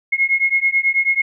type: beating tone pair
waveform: sine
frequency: 2158 / 2167.2 Hz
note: C#7 / C#7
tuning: -47 / -40 cents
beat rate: 9.2 Hz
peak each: -17 / -17 dBFS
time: 0.12-1.22 s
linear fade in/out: 10 ms
effects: none